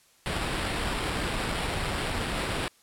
pink noise with sample-and-hold, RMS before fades -30 dBFS, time 0.26-2.68 s, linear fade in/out 0 ms, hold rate 6300 Hz, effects white hiss -61 dBFS RMS until 2.82 s + low-pass 11000 Hz 12 dB/octave

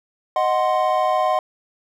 triangle chord, C diminished, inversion first, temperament equal, 622.3 / 740 / 1046.5 Hz, Eb5 / Gb5 / C6, 0 / 0 / 0 cents, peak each -19 / -18 / -20 dBFS, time 0.36-1.39 s, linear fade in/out 2 ms, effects none

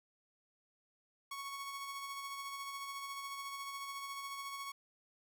sawtooth tone with tremolo, 1108.7 Hz, C#6, in tune, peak -37 dBFS, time 1.31-4.72 s, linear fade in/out 5 ms, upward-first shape sine, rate 14 Hz, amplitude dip 35%, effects none

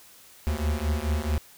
square beating tone pair, 73 / 77.6 Hz, D2 / D#2, -10 / -4 cents, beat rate 4.6 Hz, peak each -28 dBFS, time 0.47-1.38 s, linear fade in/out 0 ms, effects white hiss -52 dBFS RMS until 1.57 s

